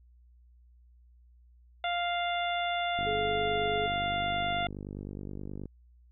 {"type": "harmonic tone", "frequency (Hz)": 698.5, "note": "F5", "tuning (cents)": 0, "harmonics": [1, 2, 3, 4, 5], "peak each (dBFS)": [-30, -37, -37, -41, -38], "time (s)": [1.84, 4.67], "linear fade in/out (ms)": 2}
{"type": "click train", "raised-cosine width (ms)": 3, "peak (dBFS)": -27, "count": 133, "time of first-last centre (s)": [2.99, 5.657], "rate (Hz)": 49.5}
{"type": "tone with pitch glide", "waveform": "sine", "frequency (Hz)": [426.9, 424], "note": ["G#4", "G#4"], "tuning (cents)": [48, 36], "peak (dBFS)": -31, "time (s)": [3.06, 3.87], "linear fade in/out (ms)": 10, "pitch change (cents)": -12, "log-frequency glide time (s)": [3.4, 3.56]}
{"effects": ["added 60 Hz sine -56 dBFS peak until 6.11 s"]}